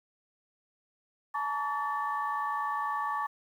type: tone cluster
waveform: sine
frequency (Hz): 856 / 916 / 1139 / 1768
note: A5 / A#5 / C#6 / A6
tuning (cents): -48 / -31 / +47 / +8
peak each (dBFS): -35 / -38 / -31 / -39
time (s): 1.34-3.27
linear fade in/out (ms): 10
effects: tanh soft clip ceiling -19 dBFS + 10-bit